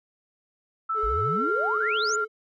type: tone with pitch glide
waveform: sine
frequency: 1318.5 to 1384.9 Hz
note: E6 to F6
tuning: 0 to -15 cents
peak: -24 dBFS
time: 0.89-2.25 s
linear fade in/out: 10 ms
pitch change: +85 cents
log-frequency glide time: 1.35-1.48 s
type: tone with vibrato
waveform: triangle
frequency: 429.2 Hz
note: A4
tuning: 43 cents flat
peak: -27 dBFS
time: 0.94-2.28 s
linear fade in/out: 50 ms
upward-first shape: sine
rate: 13 Hz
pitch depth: 37 cents each way
type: exponential sweep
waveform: sine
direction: up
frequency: 43.65 to 7300 Hz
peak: -28 dBFS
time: 1.03-2.16 s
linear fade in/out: 10 ms
effects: none